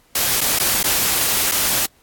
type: noise with dropouts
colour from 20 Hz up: white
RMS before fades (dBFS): -18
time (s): 0.15-1.86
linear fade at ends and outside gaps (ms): 5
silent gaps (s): 0.408-0.412 / 0.589-0.597 / 0.831-0.84 / 1.514-1.518
effects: pink hiss -56 dBFS RMS until 2.02 s + AAC 64 kbps